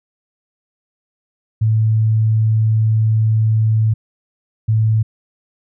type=tone pair in turn; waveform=sine; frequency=110 / 110 Hz; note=A2 / A2; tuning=0 / 0 cents; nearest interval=unison; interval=0 cents; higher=neither; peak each=-11 dBFS; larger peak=neither; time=1.61-3.94 / 4.68-5.03 s; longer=first; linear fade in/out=10 ms; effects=none